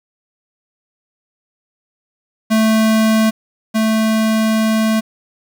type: tone pair in turn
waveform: square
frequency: 220 / 220 Hz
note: A3 / A3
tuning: 0 / 0 cents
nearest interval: unison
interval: 0 cents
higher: neither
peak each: -11 / -13 dBFS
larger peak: first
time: 2.5-3.31 / 3.74-5.01 s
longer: second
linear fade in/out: 20 ms
effects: 7-bit